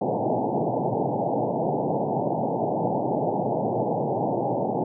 white band-pass noise, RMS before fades -25 dBFS, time 0.01-4.84 s, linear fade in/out 5 ms, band 110 to 880 Hz, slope 96 dB/octave, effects none

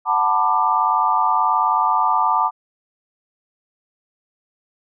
sine chord, B minor seventh, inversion second, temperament just, 740.8 / 889 / 987.8 / 1185.3 Hz, F#5 / A5 / B5 / D6, +2 / +18 / 0 / +16 cents, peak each -23 / -19 / -21 / -19 dBFS, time 0.05-2.51 s, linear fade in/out 50 ms, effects none

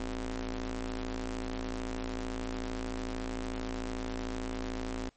sawtooth ring-modulated tone, 115.8 Hz, A#2, 11 cents flat, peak -27 dBFS, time 0-5.09 s, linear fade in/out 0 ms, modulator 147 Hz, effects pink hiss -69 dBFS RMS until 5.16 s + MP3 32 kbps

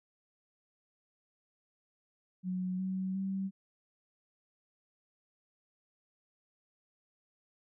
sine tone with pitch steps, 183.8 / 188.31 / 192.94 Hz, F#3 / F#3 / G3, -11 / +31 / -27 cents, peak -32 dBFS, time 2.43-3.51 s, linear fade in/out 50 ms, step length 360 ms, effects none

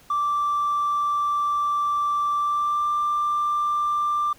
triangle tone with pitch glide, 1170 to 1184.3 Hz, D6 to D6, -7 to +14 cents, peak -17 dBFS, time 0.1-4.33 s, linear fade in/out 5 ms, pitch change +21 cents, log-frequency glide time 2.37-2.89 s, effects tanh soft clip ceiling -17 dBFS + pink hiss -53 dBFS RMS until 4.38 s

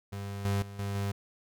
35% pulse tone with level steps, 99.9 Hz, G2, 33 cents sharp, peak -34 / -25 / -40 / -30 / -28 dBFS, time 0.12-1.12 s, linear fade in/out 10 ms, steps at 0.45 / 0.62 / 0.79 / 0.95 s, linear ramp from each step 2 ms, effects none

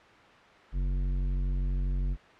sine tone with tanh clipping, 46.25 Hz, F#1, in tune, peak -28 dBFS, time 0.72-2.17 s, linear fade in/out 50 ms, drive 12 dB, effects white hiss -53 dBFS RMS until 2.39 s + low-pass 2000 Hz 12 dB/octave

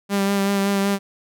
sawtooth tone with vibrato, 198.4 Hz, G3, 21 cents sharp, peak -14 dBFS, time 0.09-0.99 s, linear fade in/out 50 ms, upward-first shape sine, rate 5.3 Hz, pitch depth 19 cents each way, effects none

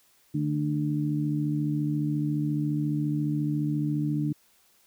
harmonic tone, 74.4 Hz, D2, 23 cents sharp, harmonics 2 / 3 / 4, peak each -27 / -35 / -28 dBFS, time 0.34-4.33 s, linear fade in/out 10 ms, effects white hiss -63 dBFS RMS until 4.86 s

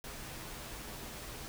pink noise with comb filter, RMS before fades -45 dBFS, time 0.04-1.48 s, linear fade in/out 0 ms, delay 11 ms, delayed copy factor -0.5, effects none

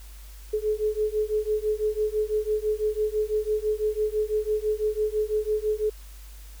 sine beating tone pair, 424.4 / 430.4 Hz, G#4 / A4, +38 / -38 cents, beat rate 6 Hz, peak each -26 dBFS, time 0.53-5.9 s, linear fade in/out 10 ms, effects added 50 Hz sine -41 dBFS peak until 6.6 s + white hiss -52 dBFS RMS until 6.6 s

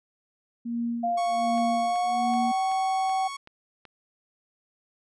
sine tone with tremolo, 235 Hz, A#3, 14 cents sharp, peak -25 dBFS, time 0.65-2.52 s, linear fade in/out 10 ms, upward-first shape sine, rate 1.3 Hz, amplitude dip 100%
sine tone with pitch glide, 698.5 to 761.7 Hz, F5 to G5, 0 to -50 cents, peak -23 dBFS, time 1.03-3.28 s, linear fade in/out 10 ms, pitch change +150 cents, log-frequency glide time 1.79-2.53 s
sawtooth tone, 1108.7 Hz, C#6, in tune, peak -30 dBFS, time 1.17-3.37 s, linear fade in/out 10 ms
click train, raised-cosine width 0.3 ms, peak -31 dBFS, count 7, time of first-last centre 1.58-3.853 s, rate 2.64 Hz
effects resampled to 22050 Hz

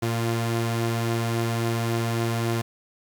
sawtooth tone pair together, 115.19 / 349.2 Hz, A#2 / F4, -20 / 0 cents, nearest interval octave + perfect fifth, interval 1920 cents, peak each -20 / -26 dBFS, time 0.02-2.62 s, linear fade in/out 10 ms, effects 9-bit

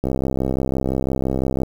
click train, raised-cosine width 2 ms, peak -8 dBFS, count 106, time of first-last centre 0.04-1.633 s, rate 65.9 Hz, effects 7-bit

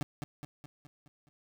30% pulse tone with echo, 146.83 Hz, D3, in tune, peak -28 dBFS, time 0.01-0.03 s, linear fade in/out 0 ms, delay 210 ms, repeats 6, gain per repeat -5 dB, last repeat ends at 1.29 s, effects none

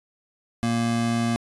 square tone pair together, 116.54 / 233.1 Hz, A#2 / A#3, 0 / 0 cents, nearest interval octave, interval 1200 cents, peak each -28 / -23 dBFS, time 0.63-1.36 s, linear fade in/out 0 ms, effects resampled to 24000 Hz

